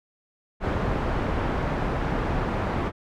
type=low-pass noise; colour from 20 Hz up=pink; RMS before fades=-26 dBFS; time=0.6-2.92 s; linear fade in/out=50 ms; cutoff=1400 Hz; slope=12 dB/octave; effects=none